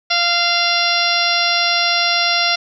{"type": "harmonic tone", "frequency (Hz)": 693, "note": "F5", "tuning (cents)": -14, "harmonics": [1, 2, 3, 4, 5, 6, 7, 8], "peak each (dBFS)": [-22, -22, -22, -22, -22, -22, -22, -22], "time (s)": [0.1, 2.56], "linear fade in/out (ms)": 10, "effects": []}